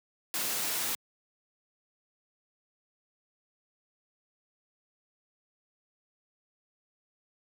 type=noise; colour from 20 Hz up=white; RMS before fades=-32 dBFS; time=0.34-0.95 s; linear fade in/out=0 ms; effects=high-pass 150 Hz 12 dB/octave